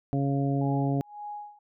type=harmonic tone; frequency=138.9 Hz; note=C#3; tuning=4 cents sharp; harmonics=1 / 2 / 3 / 4 / 5; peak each=-26 / -28 / -36 / -38 / -35 dBFS; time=0.13-1.01 s; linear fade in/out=0 ms
type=tone with tremolo; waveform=sine; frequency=830.6 Hz; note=G#5; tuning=in tune; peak=-34 dBFS; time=0.61-1.59 s; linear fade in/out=5 ms; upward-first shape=sine; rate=1.8 Hz; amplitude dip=90%
effects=none